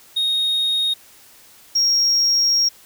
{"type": "tone pair in turn", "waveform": "triangle", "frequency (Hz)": [3729, 5587], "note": ["A#7", "F8"], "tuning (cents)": [0, 0], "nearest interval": "perfect fifth", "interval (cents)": 700, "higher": "second", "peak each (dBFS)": [-15, -12], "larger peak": "second", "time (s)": [[0.16, 0.94], [1.75, 2.69]], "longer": "second", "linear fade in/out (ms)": 10, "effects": ["tanh soft clip ceiling -9 dBFS", "white hiss -48 dBFS RMS until 2.85 s"]}